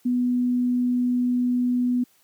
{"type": "tone", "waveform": "sine", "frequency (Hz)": 246.9, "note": "B3", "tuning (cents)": 0, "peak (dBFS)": -19, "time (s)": [0.05, 2.04], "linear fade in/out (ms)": 10, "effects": ["white hiss -61 dBFS RMS until 2.23 s", "high-pass 100 Hz 12 dB/octave"]}